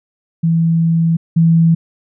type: tone pair in turn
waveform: sine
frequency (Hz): 165.1 / 165.1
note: E3 / E3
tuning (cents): +3 / +3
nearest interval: unison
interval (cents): 0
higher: neither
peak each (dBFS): -10 / -7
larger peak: second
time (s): 0.43-1.17 / 1.36-1.75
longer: first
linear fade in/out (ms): 10
effects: none